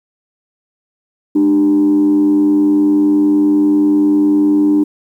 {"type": "tone with frequency modulation", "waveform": "sine", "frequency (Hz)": 300, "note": "D4", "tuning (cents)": 37, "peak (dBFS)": -7, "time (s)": [1.35, 4.84], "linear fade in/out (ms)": 10, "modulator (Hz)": 89.7, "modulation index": 0.39, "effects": ["tanh soft clip ceiling -5 dBFS", "8-bit"]}